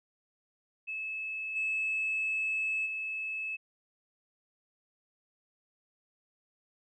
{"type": "tone with level steps", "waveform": "sine", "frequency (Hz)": 2600, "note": "E7", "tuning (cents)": -24, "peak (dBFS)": [-34, -28, -33], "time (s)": [0.87, 3.57], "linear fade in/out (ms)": 20, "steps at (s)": [1.55, 2.85], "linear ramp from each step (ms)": 20, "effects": ["tanh soft clip ceiling -24 dBFS"]}